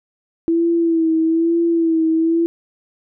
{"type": "tone with vibrato", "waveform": "sine", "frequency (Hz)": 329.6, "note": "E4", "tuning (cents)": 0, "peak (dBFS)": -13, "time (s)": [0.48, 2.46], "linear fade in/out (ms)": 0, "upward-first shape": "sine", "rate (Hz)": 1.1, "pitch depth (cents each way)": 43, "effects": []}